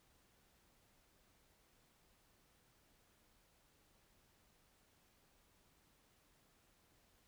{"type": "silence", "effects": ["pink hiss -73 dBFS RMS until 7.27 s"]}